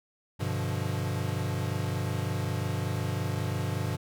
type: chord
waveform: square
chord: G dominant seventh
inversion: none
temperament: equal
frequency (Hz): 98 / 123.47 / 146.83 / 174.61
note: G2 / B2 / D3 / F3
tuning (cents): 0 / 0 / 0 / 0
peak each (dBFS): -33 / -34 / -37 / -38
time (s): 0.39-3.97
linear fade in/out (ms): 20
effects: none